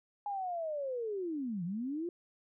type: linear two-way sweep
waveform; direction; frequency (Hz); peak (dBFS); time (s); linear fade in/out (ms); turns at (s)
sine; down then up; 830.6 to 164.1 to 357; -34; 0.26-2.09; 2; 1.64
effects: none